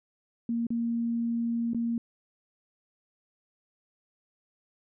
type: tone with dropouts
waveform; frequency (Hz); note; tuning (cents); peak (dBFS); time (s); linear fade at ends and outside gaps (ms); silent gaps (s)
sine; 233.1; A#3; 0; -26; 0.49-1.98; 2; 0.668-0.704 / 1.734-1.746
effects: none